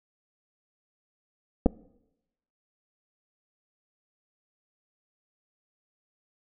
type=clicks; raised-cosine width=2 ms; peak=-7 dBFS; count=2; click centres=1.66 / 1.664 s; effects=noise-tail reverb RT60 0.9 s tail -23 dB re dry